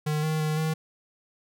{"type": "tone with pitch steps", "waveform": "square", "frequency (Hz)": [152.1, 156.4, 154.3, 157.8], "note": ["D#3", "D#3", "D#3", "D#3"], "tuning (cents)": [-39, 9, -14, 25], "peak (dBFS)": -25, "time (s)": [0.06, 0.74], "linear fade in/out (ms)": 10, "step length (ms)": 170, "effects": []}